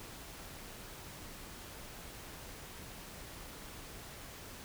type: silence
effects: pink hiss -49 dBFS RMS until 4.64 s